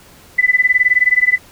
sine tone with tremolo, 1999 Hz, B6, 20 cents sharp, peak -6 dBFS, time 0.38-1.38 s, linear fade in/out 10 ms, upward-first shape sine, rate 19 Hz, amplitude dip 95%, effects pink hiss -44 dBFS RMS until 1.51 s

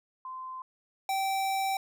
sine / square tone pair in turn, 1035 / 775.4 Hz, C6 / G5, -19 / -19 cents, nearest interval perfect fourth, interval 500 cents, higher first, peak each -37 / -28 dBFS, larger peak second, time 0.25-0.62 / 1.09-1.77 s, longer second, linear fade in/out 2 ms, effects none

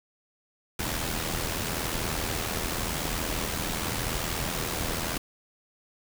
pink noise with amplitude modulation, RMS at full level -28 dBFS, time 0.79-5.18 s, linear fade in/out 5 ms, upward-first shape sine, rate 80.9 Hz, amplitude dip 55%, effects none

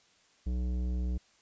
sine tone with tanh clipping, 61.5 Hz, B1, 7 cents flat, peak -31 dBFS, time 0.46-1.18 s, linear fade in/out 10 ms, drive 13 dB, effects white hiss -65 dBFS RMS until 1.41 s + resampled to 16000 Hz

